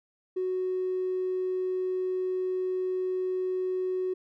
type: tone with tanh clipping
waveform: triangle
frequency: 370 Hz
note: F#4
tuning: in tune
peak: -26 dBFS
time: 0.36-4.14 s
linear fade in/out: 10 ms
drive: 1 dB
effects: none